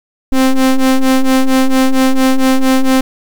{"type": "ring-modulated tone", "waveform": "square", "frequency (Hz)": 130.81, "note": "C3", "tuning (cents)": 0, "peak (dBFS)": -5, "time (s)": [0.32, 3.01], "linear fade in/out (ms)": 5, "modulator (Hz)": 133, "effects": ["7-bit"]}